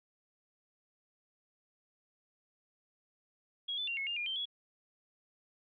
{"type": "tone with pitch steps", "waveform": "sine", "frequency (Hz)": [3310, 3505, 2766, 2184, 2809, 2419, 3129, 3361], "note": ["G#7", "A7", "F7", "C#7", "F7", "D#7", "G7", "G#7"], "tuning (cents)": [-6, -7, -17, -26, 9, -49, -4, 20], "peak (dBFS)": -34, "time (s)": [3.68, 4.456], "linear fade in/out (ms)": 10, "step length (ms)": 97, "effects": []}